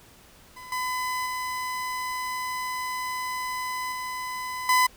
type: tone with level steps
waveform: 30% pulse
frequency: 1008 Hz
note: B5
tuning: 35 cents sharp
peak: -38 / -24 / -26 / -28 / -15 dBFS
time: 0.56-4.87 s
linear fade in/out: 10 ms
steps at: 0.72 / 1.26 / 3.92 / 4.69 s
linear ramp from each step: 2 ms
effects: pink hiss -53 dBFS RMS until 4.96 s